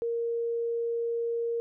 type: tone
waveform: sine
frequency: 466.2 Hz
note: A#4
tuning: in tune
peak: -27 dBFS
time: 0.02-1.6 s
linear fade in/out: 0 ms
effects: none